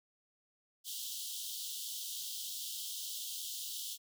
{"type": "high-pass noise", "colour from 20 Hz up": "pink", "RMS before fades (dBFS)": -42, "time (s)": [0.84, 3.98], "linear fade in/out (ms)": 50, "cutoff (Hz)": 3000, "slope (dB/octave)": 96, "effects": []}